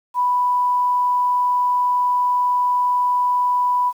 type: tone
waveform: sine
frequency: 987.8 Hz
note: B5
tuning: in tune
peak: -15 dBFS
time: 0.14-3.93 s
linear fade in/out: 50 ms
effects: 8-bit